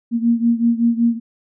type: beating tone pair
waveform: sine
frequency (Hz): 232 / 237.3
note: A#3 / A#3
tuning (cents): -8 / +31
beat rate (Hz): 5.3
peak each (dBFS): -15 / -18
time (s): 0.11-1.2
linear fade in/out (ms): 50
effects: none